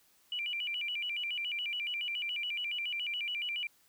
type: tone with vibrato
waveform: sine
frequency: 2637 Hz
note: E7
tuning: in tune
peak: -33 dBFS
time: 0.32-3.67 s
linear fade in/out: 2 ms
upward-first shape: square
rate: 7.1 Hz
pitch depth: 190 cents each way
effects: white hiss -67 dBFS RMS until 3.88 s